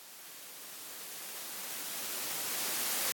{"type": "noise with level ramp", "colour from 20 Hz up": "white", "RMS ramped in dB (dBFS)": [-51, -32], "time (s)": [0, 3.12], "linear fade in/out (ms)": 0, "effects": ["high-pass 200 Hz 12 dB/octave", "AAC 64 kbps"]}